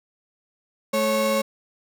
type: tone pair together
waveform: 35% pulse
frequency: 216 / 549 Hz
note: A3 / C#5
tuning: -32 / -17 cents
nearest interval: octave + major third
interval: 1615 cents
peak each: -24 / -19 dBFS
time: 0.93-1.42 s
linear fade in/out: 10 ms
effects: none

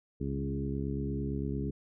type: harmonic tone with a mistuned harmonic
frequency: 68.8 Hz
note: C#2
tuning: 12 cents flat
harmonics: 1 / 2 / 3 / 4 / 5 / 6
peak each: -37 / -36 / -38 / -38 / -43 / -41 dBFS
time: 0.2-1.71 s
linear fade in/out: 10 ms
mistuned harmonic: 2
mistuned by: +20 cents
effects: none

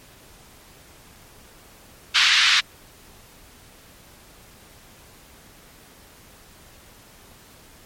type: band-pass noise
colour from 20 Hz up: white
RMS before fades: -17 dBFS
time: 2.14-2.61 s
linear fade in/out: 20 ms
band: 1400 to 4200 Hz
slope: 24 dB/octave
effects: pink hiss -49 dBFS RMS until 7.85 s + MP3 64 kbps

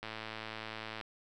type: click train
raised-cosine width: 0.3 ms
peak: -25 dBFS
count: 109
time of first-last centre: 0.03-1.012 s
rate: 110 Hz
effects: none

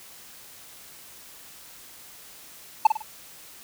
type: tone with echo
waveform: triangle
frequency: 875 Hz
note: A5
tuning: 10 cents flat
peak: -8 dBFS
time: 2.85-2.87 s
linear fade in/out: 5 ms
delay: 51 ms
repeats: 3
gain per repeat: -8 dB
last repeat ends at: 3.023 s
effects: white hiss -47 dBFS RMS until 3.63 s

